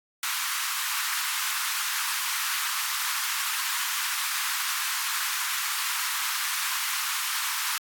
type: high-pass noise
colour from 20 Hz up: pink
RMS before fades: -29 dBFS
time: 0.23-7.78 s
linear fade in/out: 2 ms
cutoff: 1000 Hz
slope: 48 dB/octave
effects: AAC 64 kbps